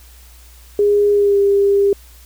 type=tone with pitch glide; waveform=sine; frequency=410.2 to 399.9 Hz; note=G#4 to G4; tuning=-21 to +35 cents; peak=-10 dBFS; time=0.79-1.93 s; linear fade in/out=2 ms; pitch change=-44 cents; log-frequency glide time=1.12-1.38 s; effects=added 60 Hz sine -41 dBFS peak until 2.25 s + white hiss -47 dBFS RMS until 2.25 s